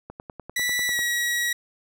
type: click train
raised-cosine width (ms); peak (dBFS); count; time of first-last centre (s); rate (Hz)
1; -23; 10; 0.1-0.991; 10.1
type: tone with pitch glide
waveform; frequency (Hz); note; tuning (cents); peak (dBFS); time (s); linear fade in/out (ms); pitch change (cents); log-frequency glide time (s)
sawtooth; 1962 to 1916.1; B6 to A#6; -12 to +47; -19; 0.56-1.53; 5; -41; 0.87-0.97
effects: none